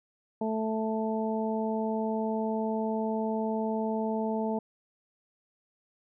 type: harmonic tone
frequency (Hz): 220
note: A3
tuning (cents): 0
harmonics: 1 / 2 / 3 / 4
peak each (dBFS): -30 / -33 / -35 / -36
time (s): 0.41-4.59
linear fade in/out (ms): 5
effects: none